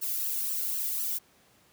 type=noise with flanger; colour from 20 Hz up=violet; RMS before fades=-31 dBFS; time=0.01-1.19 s; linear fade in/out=20 ms; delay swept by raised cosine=0.67 to 1.45 ms; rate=4 Hz; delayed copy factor=+0.8; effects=pink hiss -62 dBFS RMS until 1.72 s + high-pass 100 Hz 12 dB/octave

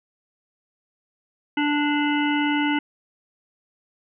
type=harmonic tone; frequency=293.7 Hz; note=D4; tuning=in tune; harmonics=1 / 3 / 5 / 7 / 9 / 10; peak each=-21 / -27 / -29 / -29 / -35 / -32 dBFS; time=1.57-2.79 s; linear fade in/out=5 ms; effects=none

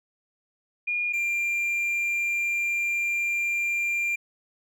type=tone pair in turn; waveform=sine / triangle; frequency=2430 / 2384 Hz; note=D#7 / D7; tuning=-42 / +25 cents; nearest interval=unison; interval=33 cents; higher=first; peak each=-24 / -22 dBFS; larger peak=second; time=0.87-1.13 / 1.13-4.16 s; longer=second; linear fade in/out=10 ms; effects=none

